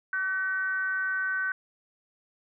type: tone with frequency modulation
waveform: sine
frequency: 1517 Hz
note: F#6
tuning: 43 cents sharp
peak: -26 dBFS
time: 0.13-1.52 s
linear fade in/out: 2 ms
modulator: 369 Hz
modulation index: 0.44
effects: none